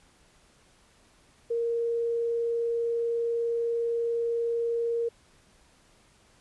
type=tone with vibrato; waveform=sine; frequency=466.2 Hz; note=A#4; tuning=in tune; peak=-25 dBFS; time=1.5-5.09 s; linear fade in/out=10 ms; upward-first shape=sine; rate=20 Hz; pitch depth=12 cents each way; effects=pink hiss -61 dBFS RMS until 6.4 s + resampled to 24000 Hz